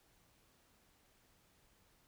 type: silence
effects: pink hiss -71 dBFS RMS until 2.07 s